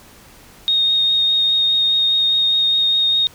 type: tone with vibrato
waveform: sine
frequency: 3712 Hz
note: A#7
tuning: 8 cents flat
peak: -13 dBFS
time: 0.68-3.27 s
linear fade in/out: 0 ms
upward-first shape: triangle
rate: 4.9 Hz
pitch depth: 11 cents each way
effects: pink hiss -45 dBFS RMS until 3.34 s